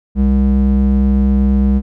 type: ring-modulated tone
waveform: triangle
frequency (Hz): 133.4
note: C3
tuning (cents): +34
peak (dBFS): -4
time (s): 0.15-1.82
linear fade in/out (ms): 50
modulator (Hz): 68.8
effects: none